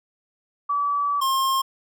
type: tone pair in turn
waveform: sine / square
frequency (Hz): 1149 / 1067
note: D6 / C6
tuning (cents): -38 / +34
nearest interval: minor second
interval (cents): 128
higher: first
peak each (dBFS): -20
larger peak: neither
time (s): 0.69-1.21 / 1.21-1.62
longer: first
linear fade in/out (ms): 10
effects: none